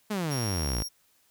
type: exponential sweep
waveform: sawtooth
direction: down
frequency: 220 to 51.91 Hz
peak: -24 dBFS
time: 0.1-0.83 s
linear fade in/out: 10 ms
type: tone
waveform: sawtooth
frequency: 5588 Hz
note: F8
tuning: in tune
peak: -31 dBFS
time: 0.3-0.89 s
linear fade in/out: 20 ms
effects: white hiss -66 dBFS RMS until 1.3 s